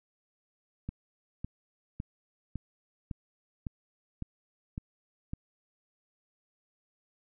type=click train; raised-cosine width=5 ms; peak=-23 dBFS; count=9; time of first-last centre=0.89-5.334 s; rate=1.8 Hz; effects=none